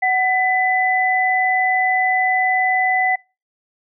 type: tone pair together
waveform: sine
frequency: 746.8 / 2000 Hz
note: F#5 / B6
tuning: +16 / +21 cents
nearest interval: octave + perfect fourth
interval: 1705 cents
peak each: -17 dBFS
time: 0.02-3.16 s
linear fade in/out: 10 ms
effects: noise-tail reverb RT60 0.3 s tail -26 dB re dry